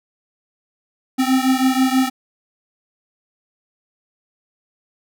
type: beating tone pair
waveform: square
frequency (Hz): 258.6 / 264.8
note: C4 / C4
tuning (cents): -20 / +21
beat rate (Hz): 6.2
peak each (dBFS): -17 / -19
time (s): 1.18-2.1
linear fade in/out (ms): 20
effects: none